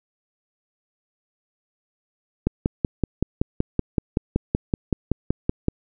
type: click train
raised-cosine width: 3 ms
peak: -6 dBFS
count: 18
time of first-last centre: 2.47-5.684 s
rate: 5.29 Hz
effects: none